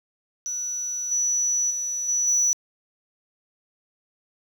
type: tone with level steps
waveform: sine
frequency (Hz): 5920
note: F#8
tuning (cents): 0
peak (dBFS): -26 / -19 / -25 / -19 / -15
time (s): 0.46-2.53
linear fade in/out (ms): 0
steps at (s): 1.11 / 1.7 / 2.08 / 2.27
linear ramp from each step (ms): 10
effects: tanh soft clip ceiling -17 dBFS + 8-bit